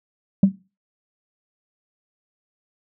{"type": "tone with exponential decay", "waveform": "sine", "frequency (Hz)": 193.2, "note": "G3", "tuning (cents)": -25, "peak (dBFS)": -4, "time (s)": [0.43, 0.52], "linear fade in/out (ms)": 5, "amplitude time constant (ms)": 19, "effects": ["noise-tail reverb RT60 0.3 s tail -18 dB re dry", "tanh soft clip ceiling -6 dBFS"]}